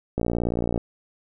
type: click train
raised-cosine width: 2 ms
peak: -11 dBFS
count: 36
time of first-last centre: 0.18-0.777 s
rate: 58.6 Hz
effects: none